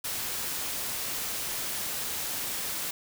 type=noise; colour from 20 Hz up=white; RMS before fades=-33 dBFS; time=0.04-2.91 s; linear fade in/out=5 ms; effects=none